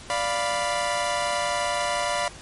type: chord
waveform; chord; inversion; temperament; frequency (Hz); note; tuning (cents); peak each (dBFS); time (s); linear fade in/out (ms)
sawtooth; B diminished; first; equal; 587.3 / 698.5 / 987.8; D5 / F5 / B5; 0 / 0 / 0; -24; 0.1-2.28; 0
effects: pink hiss -43 dBFS RMS until 2.41 s + MP3 48 kbps